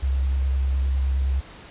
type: tone with vibrato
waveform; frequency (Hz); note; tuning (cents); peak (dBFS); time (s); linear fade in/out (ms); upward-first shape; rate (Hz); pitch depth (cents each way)
sine; 66.9; C2; +39; -19; 0.02-1.41; 20; square; 9.7; 15
effects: pink hiss -44 dBFS RMS until 1.7 s + resampled to 8000 Hz